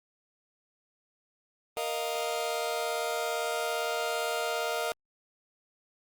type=chord; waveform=sawtooth; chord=Bb suspended fourth; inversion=none; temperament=just; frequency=466.2 / 621.6 / 699.2 Hz; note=Bb4 / Eb5 / F5; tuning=0 / -2 / +2 cents; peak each=-30 dBFS; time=1.77-4.92 s; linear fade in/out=0 ms; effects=Opus 32 kbps